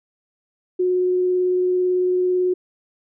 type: tone with vibrato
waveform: sine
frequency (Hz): 364.1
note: F#4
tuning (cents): -28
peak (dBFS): -16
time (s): 0.79-2.54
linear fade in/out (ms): 10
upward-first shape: triangle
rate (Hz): 18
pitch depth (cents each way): 10
effects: none